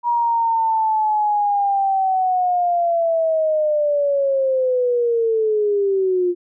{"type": "linear sweep", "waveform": "sine", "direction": "down", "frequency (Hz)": [958, 349.2], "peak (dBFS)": -15, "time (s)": [0.03, 6.35], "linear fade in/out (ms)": 50, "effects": []}